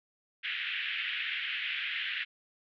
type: band-pass noise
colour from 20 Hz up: white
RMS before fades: -35 dBFS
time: 0.43-2.25 s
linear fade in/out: 20 ms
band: 1600 to 3200 Hz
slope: 48 dB/octave
effects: none

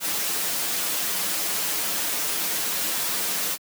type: noise with comb filter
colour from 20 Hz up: white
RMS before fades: -26 dBFS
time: 0-3.58 s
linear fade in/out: 50 ms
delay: 7.9 ms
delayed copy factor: -0.65
effects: high-pass 150 Hz 12 dB/octave

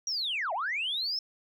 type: linear two-way sweep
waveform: sine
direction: down then up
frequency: 5800 to 610 to 5360 Hz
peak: -28 dBFS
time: 0.07-1.19 s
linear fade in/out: 2 ms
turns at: 0.53 s
effects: tanh soft clip ceiling -24 dBFS

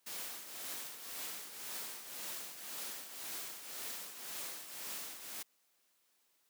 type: noise with tremolo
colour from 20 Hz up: white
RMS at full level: -42 dBFS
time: 0.06-5.43 s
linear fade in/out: 10 ms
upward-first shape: triangle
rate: 1.9 Hz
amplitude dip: 65%
effects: white hiss -75 dBFS RMS until 6.49 s + high-pass 200 Hz 12 dB/octave

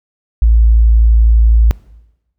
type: tone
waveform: sine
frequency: 56 Hz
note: A1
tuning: 31 cents sharp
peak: -5 dBFS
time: 0.42-1.71 s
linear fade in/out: 0 ms
effects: noise-tail reverb RT60 1.0 s tail -21 dB re dry

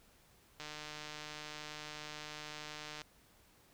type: click train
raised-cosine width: 0.2 ms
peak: -28 dBFS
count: 366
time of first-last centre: 0.6-3.017 s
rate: 151 Hz
effects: pink hiss -66 dBFS RMS until 3.73 s

